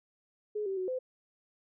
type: tone with pitch steps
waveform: sine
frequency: 421 / 386.3 / 371.4 / 512 Hz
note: G#4 / G4 / F#4 / C5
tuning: +24 / -25 / +7 / -38 cents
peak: -31 dBFS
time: 0.55-0.99 s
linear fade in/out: 10 ms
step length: 110 ms
effects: none